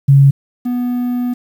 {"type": "tone pair in turn", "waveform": ["sine", "triangle"], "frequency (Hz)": [138.59, 245.7], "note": ["C#3", "B3"], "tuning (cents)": [0, -9], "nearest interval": "minor seventh", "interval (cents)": 991, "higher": "second", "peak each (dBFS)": [-4, -13], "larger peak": "first", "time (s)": [[0.08, 0.31], [0.65, 1.34]], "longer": "second", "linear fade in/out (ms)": 10, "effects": ["7-bit"]}